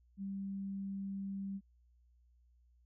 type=tone; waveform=sine; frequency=196 Hz; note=G3; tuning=in tune; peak=-38 dBFS; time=0.17-1.61 s; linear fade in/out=50 ms; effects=added 60 Hz sine -65 dBFS peak until 2.85 s